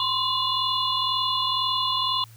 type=tone cluster; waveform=sine; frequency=1027 / 1069 / 2888 / 3475 / 4095 Hz; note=C6 / C6 / F#7 / A7 / C8; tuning=-33 / +37 / -43 / -22 / -38 cents; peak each=-27 / -31 / -30 / -26 / -31 dBFS; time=0-2.24 s; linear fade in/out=2 ms; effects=added 112 Hz sine -46 dBFS peak until 2.36 s + white hiss -55 dBFS RMS until 2.36 s